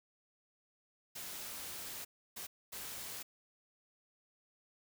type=noise bursts at uneven times; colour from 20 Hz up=white; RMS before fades=-45 dBFS; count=3; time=1.15-2.05 / 2.36-2.47 / 2.72-3.23 s; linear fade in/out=10 ms; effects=none